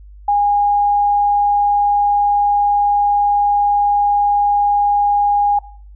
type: tone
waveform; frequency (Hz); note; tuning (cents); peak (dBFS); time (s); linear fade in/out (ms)
sine; 818; G#5; -26; -11; 0.28-5.59; 5
effects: noise-tail reverb RT60 0.5 s tail -19 dB re dry + added 50 Hz sine -36 dBFS peak until 5.95 s